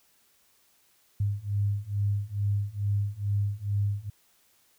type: beating tone pair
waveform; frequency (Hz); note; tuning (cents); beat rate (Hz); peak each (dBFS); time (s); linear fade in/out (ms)
sine; 100.4 / 102.7; G2 / G#2; +42 / -19; 2.3; -29 / -28; 1.2-4.1; 5
effects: white hiss -65 dBFS RMS until 4.78 s